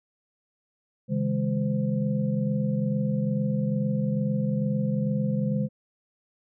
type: tone cluster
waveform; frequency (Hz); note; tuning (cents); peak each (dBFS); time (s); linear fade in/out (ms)
sine; 136.1 / 158.4 / 205 / 515; C#3 / D#3 / G#3 / C5; -31 / +31 / -22 / -28; -28 / -30 / -26 / -34; 1.08-5.69; 50
effects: none